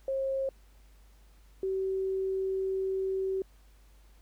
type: tone pair in turn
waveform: sine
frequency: 537 / 382.2 Hz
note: C5 / G4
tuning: +45 / -44 cents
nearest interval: tritone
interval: 589 cents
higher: first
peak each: -28 dBFS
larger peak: neither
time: 0.08-0.49 / 1.63-3.42 s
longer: second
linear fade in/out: 2 ms
effects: added 50 Hz sine -55 dBFS peak until 4.21 s + pink hiss -66 dBFS RMS until 4.21 s